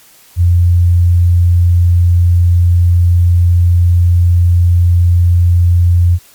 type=tone; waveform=sine; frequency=87.31 Hz; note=F2; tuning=in tune; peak=-5 dBFS; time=0.36-6.19 s; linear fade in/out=50 ms; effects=white hiss -43 dBFS RMS until 6.34 s + MP3 96 kbps